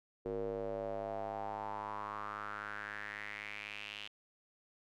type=tone with band-pass filter sweep; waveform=square; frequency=51.91 Hz; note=G#1; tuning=in tune; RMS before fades=-42 dBFS; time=0.25-4.08 s; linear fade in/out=10 ms; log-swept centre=430 to 3000 Hz; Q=4.8; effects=none